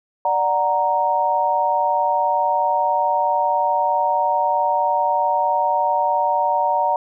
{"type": "chord", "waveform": "sine", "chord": "D augmented", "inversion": "none", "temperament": "equal with one note detuned", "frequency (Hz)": [589, 740, 932.3], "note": ["D5", "F#5", "A#5"], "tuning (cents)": [5, 0, 0], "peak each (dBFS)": [-23, -21, -18], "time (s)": [0.25, 6.96], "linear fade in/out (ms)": 2, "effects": []}